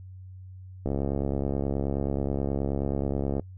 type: click train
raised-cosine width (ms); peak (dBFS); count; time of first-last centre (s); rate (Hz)
2; -15; 177; 0.86-3.396; 69.4
effects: noise-tail reverb RT60 0.1 s tail -23 dB re dry + added 93 Hz sine -41 dBFS peak until 3.57 s